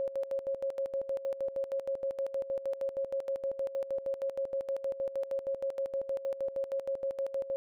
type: tone with tremolo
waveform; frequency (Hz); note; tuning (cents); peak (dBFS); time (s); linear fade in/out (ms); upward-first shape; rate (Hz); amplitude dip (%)
sine; 545; C#5; -29; -29; 0-7.56; 0; square; 6.4; 75
effects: none